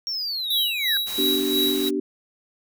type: linear sweep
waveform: triangle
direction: down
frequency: 5600 to 1550 Hz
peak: -24 dBFS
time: 0.07-0.97 s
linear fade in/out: 0 ms
type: tone with tremolo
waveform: square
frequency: 3876 Hz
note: B7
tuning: 33 cents flat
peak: -20 dBFS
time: 0.5-1.89 s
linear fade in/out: 5 ms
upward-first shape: sine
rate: 2.9 Hz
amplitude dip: 70%
type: noise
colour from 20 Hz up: white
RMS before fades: -34 dBFS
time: 1.06-1.91 s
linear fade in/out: 20 ms
type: chord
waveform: sine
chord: G major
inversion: first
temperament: equal with one note detuned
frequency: 246.9 / 293.7 / 384.8 Hz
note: B3 / D4 / G4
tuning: 0 / 0 / -32 cents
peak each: -29 / -25 / -25 dBFS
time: 1.18-2 s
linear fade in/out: 5 ms
effects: none